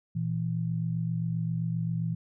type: tone pair together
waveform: sine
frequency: 118.01 / 165.6 Hz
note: A#2 / E3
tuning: +22 / +8 cents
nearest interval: tritone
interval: 586 cents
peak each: -31 / -29 dBFS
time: 0.15-2.15 s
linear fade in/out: 10 ms
effects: none